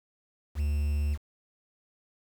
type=tone with quantisation; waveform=triangle; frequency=73.42 Hz; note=D2; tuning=in tune; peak=-23 dBFS; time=0.55-1.18 s; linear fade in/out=50 ms; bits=8; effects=none